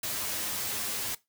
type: noise with comb filter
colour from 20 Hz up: white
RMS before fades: -33 dBFS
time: 0.03-1.15 s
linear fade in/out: 5 ms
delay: 9.6 ms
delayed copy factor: +0.75
effects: noise-tail reverb RT60 0.2 s tail -19 dB re dry